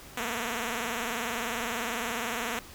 5% pulse tone with vibrato, 234.1 Hz, A#3, 8 cents sharp, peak -19 dBFS, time 0.17-2.59 s, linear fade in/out 2 ms, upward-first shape triangle, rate 20 Hz, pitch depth 150 cents each way, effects pink hiss -48 dBFS RMS until 2.74 s

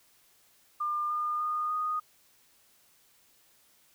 sine tone with pitch steps, 1200 / 1212.5 / 1225.2 / 1238 Hz, D6 / D#6 / D#6 / D#6, +37 / -45 / -27 / -9 cents, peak -28 dBFS, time 0.8-2 s, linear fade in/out 10 ms, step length 300 ms, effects white hiss -64 dBFS RMS until 3.94 s

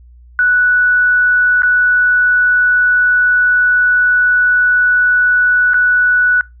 sine tone with dropouts, 1478 Hz, F#6, 2 cents flat, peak -8 dBFS, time 0.39-6.41 s, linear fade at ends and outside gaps 1 ms, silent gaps 1.621-1.632 / 5.735-5.742 s, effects noise-tail reverb RT60 0.2 s tail -21 dB re dry + added 60 Hz sine -38 dBFS peak until 6.6 s

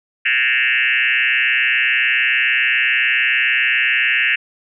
sine tone with frequency modulation, 2217 Hz, C#7, in tune, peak -13 dBFS, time 0.25-4.36 s, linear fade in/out 10 ms, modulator 127 Hz, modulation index 4.7, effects none

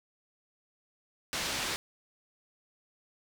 white low-pass noise, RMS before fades -34 dBFS, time 1.33-1.76 s, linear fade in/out 0 ms, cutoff 5200 Hz, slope 12 dB/octave, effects none

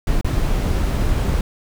brown noise with dropouts, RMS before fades -18 dBFS, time 0.07-1.41 s, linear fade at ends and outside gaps 2 ms, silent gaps 0.212-0.245 s, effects none

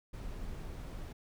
brown noise, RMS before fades -42 dBFS, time 0.13-1.13 s, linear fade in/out 10 ms, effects none

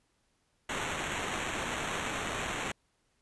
violet noise with sample-and-hold, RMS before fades -35 dBFS, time 0.69-2.72 s, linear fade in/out 5 ms, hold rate 4900 Hz, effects pink hiss -74 dBFS RMS until 3.21 s + resampled to 24000 Hz

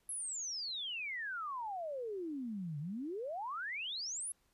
sine exponential two-way sweep, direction down then up, 11175 to 140.3 to 11175 Hz, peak -38 dBFS, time 0.09-4.32 s, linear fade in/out 2 ms, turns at 2.79 s, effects pink hiss -75 dBFS RMS until 4.53 s + resampled to 32000 Hz

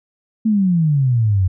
sine exponential sweep, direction down, 225.5 to 89.6 Hz, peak -12 dBFS, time 0.45-1.48 s, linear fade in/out 10 ms, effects none

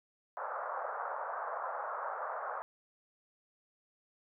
white band-pass noise, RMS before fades -39 dBFS, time 0.37-2.62 s, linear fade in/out 0 ms, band 520 to 1400 Hz, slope 48 dB/octave, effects none

